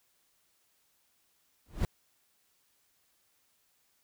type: noise with exponential growth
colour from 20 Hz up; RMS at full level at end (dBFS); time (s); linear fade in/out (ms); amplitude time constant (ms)
brown; -25; 1.66-1.85; 0; 40
effects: white hiss -72 dBFS RMS until 4.03 s